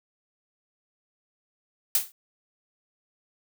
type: noise with exponential decay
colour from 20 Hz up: blue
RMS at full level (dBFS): -18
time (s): 1.95-2.12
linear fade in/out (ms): 2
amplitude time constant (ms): 36
effects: none